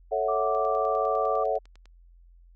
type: chord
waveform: sine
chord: F# minor seventh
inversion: first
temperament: equal with one note detuned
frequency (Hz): 440 / 554.4 / 655.5 / 740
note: A4 / C#5 / E5 / F#5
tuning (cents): 0 / 0 / -10 / 0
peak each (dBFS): -29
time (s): 0.11-1.59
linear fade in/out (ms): 20
type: tone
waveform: sine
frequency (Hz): 1171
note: D6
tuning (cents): -5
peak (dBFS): -29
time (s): 0.28-1.44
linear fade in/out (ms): 10
type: click train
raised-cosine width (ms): 0.2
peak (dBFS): -36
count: 14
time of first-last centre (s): 0.55-1.857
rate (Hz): 9.95
effects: added 43 Hz sine -51 dBFS peak until 2.55 s